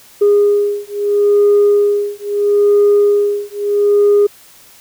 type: beating tone pair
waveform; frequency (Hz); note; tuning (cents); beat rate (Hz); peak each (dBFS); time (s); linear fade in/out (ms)
sine; 409.4 / 410.16; G#4 / G#4; -25 / -22; 0.76; -11; 0.21-4.27; 10
effects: tanh soft clip ceiling -4 dBFS + white hiss -43 dBFS RMS until 4.8 s